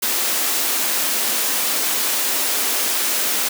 white high-pass noise, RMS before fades -20 dBFS, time 0.02-3.49 s, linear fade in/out 10 ms, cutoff 210 Hz, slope 96 dB/octave, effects none

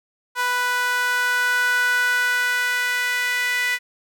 sawtooth tone with high-pass filter sweep, 493.9 Hz, B4, in tune, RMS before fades -21 dBFS, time 0.35-3.79 s, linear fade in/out 50 ms, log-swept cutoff 1200 to 1900 Hz, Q 5, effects none

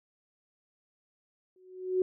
sine tone with exponential growth, 370 Hz, F#4, in tune, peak -21 dBFS, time 1.56-2.02 s, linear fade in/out 2 ms, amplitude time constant 100 ms, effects none

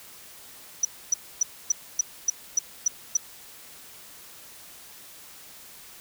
sine tone bursts, 5920 Hz, F#8, in tune, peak -17 dBFS, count 9, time 0.83-3.17 s, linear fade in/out 5 ms, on 20 ms, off 270 ms, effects white hiss -47 dBFS RMS until 6 s

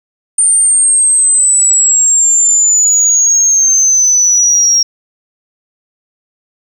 sine exponential sweep, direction down, 9000 to 5588 Hz, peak -5 dBFS, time 0.38-4.83 s, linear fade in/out 5 ms, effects tanh soft clip ceiling -1 dBFS + 7-bit

